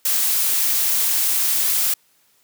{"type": "noise", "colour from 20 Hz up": "blue", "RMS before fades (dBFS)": -19, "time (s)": [0.05, 1.94], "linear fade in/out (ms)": 5, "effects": ["white hiss -60 dBFS RMS until 2.43 s", "high-pass 100 Hz 12 dB/octave"]}